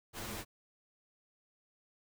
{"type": "noise with comb filter", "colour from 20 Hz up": "pink", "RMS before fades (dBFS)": -42, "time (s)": [0.13, 0.45], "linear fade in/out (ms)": 50, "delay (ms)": 8.9, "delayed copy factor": 0.65, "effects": []}